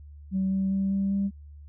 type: tone with pitch steps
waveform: sine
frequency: 190.6 / 192.37 / 194.16 / 195.96 / 197.78 Hz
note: G3 / G3 / G3 / G3 / G3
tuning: -48 / -32 / -16 / 0 / +16 cents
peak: -22 dBFS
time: 0.31-1.31 s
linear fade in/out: 50 ms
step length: 200 ms
effects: tanh soft clip ceiling -19 dBFS + added 73 Hz sine -43 dBFS peak until 1.68 s